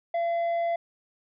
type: tone with tanh clipping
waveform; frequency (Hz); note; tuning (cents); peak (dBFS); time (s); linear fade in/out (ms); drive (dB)
sine; 680; F5; -46; -25; 0.14-0.76; 5; 5
effects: none